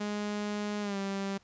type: tone with pitch glide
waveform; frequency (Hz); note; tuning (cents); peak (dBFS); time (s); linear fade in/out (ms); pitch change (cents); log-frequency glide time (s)
sawtooth; 207.7 to 196.5; G#3 to G3; 0 to +4; -28; 0-1.38; 10; -96; 0.81-0.97
effects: pink hiss -65 dBFS RMS until 1.43 s + resampled to 16000 Hz